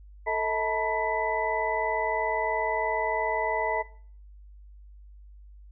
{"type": "tone cluster", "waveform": "sine", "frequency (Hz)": [442.9, 640, 883, 963, 1999], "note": ["A4", "D#5", "A5", "B5", "B6"], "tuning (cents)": [11, 49, 6, -44, 20], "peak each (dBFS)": -31, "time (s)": [0.26, 3.83], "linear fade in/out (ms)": 20, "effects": ["noise-tail reverb RT60 0.5 s tail -19 dB re dry", "added 50 Hz sine -46 dBFS peak until 5.71 s"]}